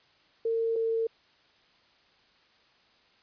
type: tone pair in turn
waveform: sine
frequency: 455 / 452.5 Hz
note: A#4 / A4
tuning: -42 / +48 cents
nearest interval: unison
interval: 10 cents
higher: first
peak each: -25 dBFS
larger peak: neither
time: 0.45-0.76 / 0.76-1.07 s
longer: neither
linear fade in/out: 5 ms
effects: white hiss -63 dBFS RMS until 3.22 s + resampled to 11025 Hz